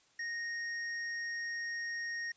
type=tone with hard clipping; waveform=sine; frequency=1862 Hz; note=A#6; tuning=2 cents flat; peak=-38 dBFS; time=0.19-2.32 s; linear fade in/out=5 ms; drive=12 dB; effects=white hiss -68 dBFS RMS until 2.36 s + resampled to 16000 Hz